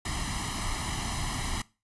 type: noise with comb filter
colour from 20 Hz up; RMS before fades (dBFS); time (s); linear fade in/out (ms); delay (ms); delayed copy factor
pink; -32; 0.05-1.62; 5; 0.99; +0.8
effects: noise-tail reverb RT60 0.3 s tail -21 dB re dry + resampled to 24000 Hz